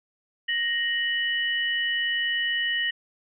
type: tone pair together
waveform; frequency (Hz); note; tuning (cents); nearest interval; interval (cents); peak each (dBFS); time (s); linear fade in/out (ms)
sine; 1870.3 / 2961; A#6 / F#7; +5 / +1; minor sixth; 796; -25 / -27; 0.48-2.91; 10
effects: none